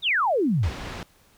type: exponential sweep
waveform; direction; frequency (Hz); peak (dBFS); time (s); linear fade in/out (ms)
sine; down; 3887 to 64; -19; 0.02-0.71; 50
type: low-pass noise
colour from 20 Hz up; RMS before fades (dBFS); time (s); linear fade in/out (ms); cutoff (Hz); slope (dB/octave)
pink; -35; 0.63-1.03; 2; 4100; 12
effects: pink hiss -59 dBFS RMS until 1.37 s